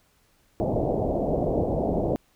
white low-pass noise, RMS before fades -25 dBFS, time 0.6-2.16 s, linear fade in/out 0 ms, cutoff 710 Hz, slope 48 dB/octave, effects pink hiss -64 dBFS RMS until 2.35 s

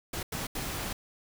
pink noise bursts at uneven times, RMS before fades -35 dBFS, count 3, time 0.13-0.23 / 0.32-0.47 / 0.55-0.93 s, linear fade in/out 5 ms, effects none

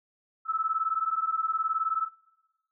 sine beating tone pair, 1300 / 1319 Hz, E6 / E6, -24 / +1 cents, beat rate 19 Hz, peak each -29 dBFS, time 0.45-2.09 s, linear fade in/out 50 ms, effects noise-tail reverb RT60 1.0 s tail -22 dB re dry

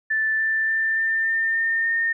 sine tone with pitch steps, 1760 / 1771.2 / 1782.5 / 1793.9 / 1805.3 / 1816.8 / 1828.4 Hz, A6 / A6 / A6 / A6 / A6 / A#6 / A#6, 0 / +11 / +22 / +33 / +44 / -45 / -34 cents, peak -19 dBFS, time 0.1-2.13 s, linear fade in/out 10 ms, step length 290 ms, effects none

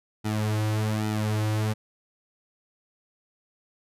sawtooth tone with flanger, 107.5 Hz, A2, 40 cents flat, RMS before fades -26 dBFS, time 0.24-1.74 s, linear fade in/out 20 ms, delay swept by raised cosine 1.8 to 4.5 ms, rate 1.2 Hz, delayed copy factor -0.85, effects resampled to 32000 Hz

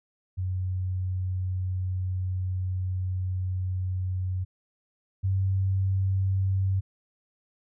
sine tone pair in turn, 92.5 / 95.79 Hz, F#2 / G2, 0 / -39 cents, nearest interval minor second, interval 61 cents, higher second, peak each -26 / -22 dBFS, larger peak second, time 0.37-4.45 / 5.23-6.81 s, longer first, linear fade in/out 20 ms, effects none

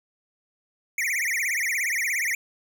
square tone with vibrato, 2093 Hz, C7, in tune, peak -24 dBFS, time 0.98-2.35 s, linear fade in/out 2 ms, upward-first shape triangle, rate 17 Hz, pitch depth 270 cents each way, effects none

